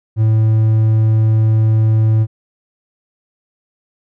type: tone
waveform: triangle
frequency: 110 Hz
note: A2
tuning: in tune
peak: -7 dBFS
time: 0.16-2.27 s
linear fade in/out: 50 ms
effects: none